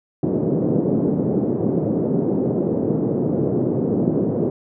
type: band-pass noise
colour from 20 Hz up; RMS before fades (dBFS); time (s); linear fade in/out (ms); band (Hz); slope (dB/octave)
white; -20; 0.23-4.5; 2; 130 to 420; 24
effects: none